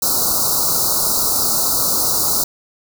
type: band-stop noise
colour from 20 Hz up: white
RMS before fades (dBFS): -17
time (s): 0.02-2.44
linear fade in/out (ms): 5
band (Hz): 1400 to 4000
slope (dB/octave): 96
effects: none